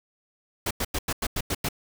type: noise bursts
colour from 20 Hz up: pink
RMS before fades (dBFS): -27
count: 8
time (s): 0.66-1.688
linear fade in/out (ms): 5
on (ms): 48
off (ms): 92
effects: none